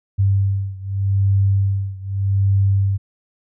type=beating tone pair; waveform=sine; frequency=97.9 / 98.73 Hz; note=G2 / G2; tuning=-2 / +13 cents; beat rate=0.83 Hz; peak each=-17 / -19 dBFS; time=0.18-2.98 s; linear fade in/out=20 ms; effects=none